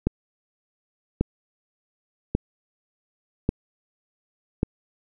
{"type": "click train", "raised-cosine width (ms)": 3, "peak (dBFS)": -7, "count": 5, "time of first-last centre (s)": [0.07, 4.631], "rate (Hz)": 0.877, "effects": []}